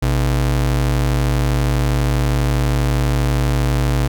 square ring-modulated tone, 92.5 Hz, F#2, in tune, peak -12 dBFS, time 0.02-4.08 s, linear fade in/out 10 ms, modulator 36.2 Hz, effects none

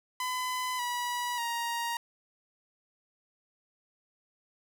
sawtooth tone with pitch steps, 1009 / 972.9 / 938.2 Hz, B5 / B5 / A#5, +37 / -26 / +11 cents, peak -27 dBFS, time 0.2-1.97 s, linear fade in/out 2 ms, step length 590 ms, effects none

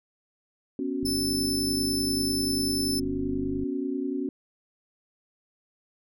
sine chord, B suspended second, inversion none, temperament equal, 246.9 / 277.2 / 370 Hz, B3 / C#4 / F#4, 0 / 0 / 0 cents, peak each -33 / -29 / -33 dBFS, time 0.79-4.29 s, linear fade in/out 2 ms
click train, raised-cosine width 5 ms, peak -26 dBFS, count 131, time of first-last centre 1.03-3.635 s, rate 49.9 Hz
sawtooth tone, 5274 Hz, E8, in tune, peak -25 dBFS, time 1.05-3 s, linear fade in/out 10 ms
effects none

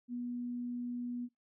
sine tone, 243.3 Hz, B3, 26 cents flat, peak -36 dBFS, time 0.08-1.29 s, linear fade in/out 50 ms, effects noise-tail reverb RT60 0.2 s tail -23 dB re dry

